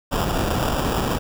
pink noise with sample-and-hold, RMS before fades -22 dBFS, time 0.11-1.19 s, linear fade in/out 20 ms, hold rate 2100 Hz, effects none

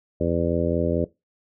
harmonic tone, 84.6 Hz, E2, 45 cents sharp, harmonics 1 / 2 / 3 / 4 / 5 / 6 / 7, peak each -28 / -28 / -28 / -28 / -28 / -28 / -28 dBFS, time 0.2-1.05 s, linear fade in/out 10 ms, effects noise-tail reverb RT60 0.2 s tail -18 dB re dry

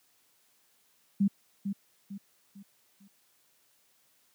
sine tone with echo, 198.8 Hz, G3, 25 cents sharp, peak -21 dBFS, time 1.2-1.28 s, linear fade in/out 10 ms, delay 450 ms, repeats 4, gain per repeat -8 dB, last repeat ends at 3.08 s, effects white hiss -68 dBFS RMS until 4.34 s + high-pass 100 Hz 12 dB/octave

